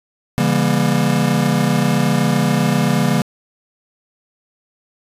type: chord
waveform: square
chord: C# diminished seventh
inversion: none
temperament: just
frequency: 138.59 / 166.31 / 199.57 / 239.5 Hz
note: C#3 / E3 / G3 / Bb3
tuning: 0 / +16 / +31 / +47 cents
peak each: -20 dBFS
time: 0.38-3.22 s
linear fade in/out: 0 ms
effects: resampled to 32000 Hz